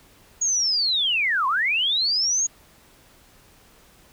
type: linear two-way sweep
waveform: sine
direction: down then up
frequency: 6740 to 987.8 to 6740 Hz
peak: -19 dBFS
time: 0.41-2.47 s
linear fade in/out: 10 ms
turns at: 1.47 s
effects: pink hiss -54 dBFS RMS until 4.12 s